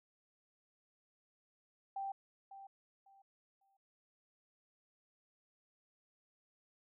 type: tone with echo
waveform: sine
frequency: 784 Hz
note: G5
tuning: in tune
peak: -38 dBFS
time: 1.96-2.12 s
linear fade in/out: 5 ms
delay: 550 ms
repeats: 3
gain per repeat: -12 dB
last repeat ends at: 3.77 s
effects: none